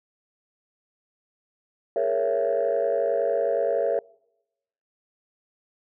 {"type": "chord", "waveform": "sine", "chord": "A# half-diminished seventh", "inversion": "third", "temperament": "equal with one note detuned", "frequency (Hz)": [415.3, 466.2, 554.4, 668.8], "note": ["G#4", "A#4", "C#5", "E5"], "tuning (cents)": [0, 0, 0, 25], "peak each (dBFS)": [-29, -25, -24, -25], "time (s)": [1.96, 3.99], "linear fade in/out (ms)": 2, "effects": ["noise-tail reverb RT60 0.9 s tail -26 dB re dry", "tanh soft clip ceiling -15 dBFS"]}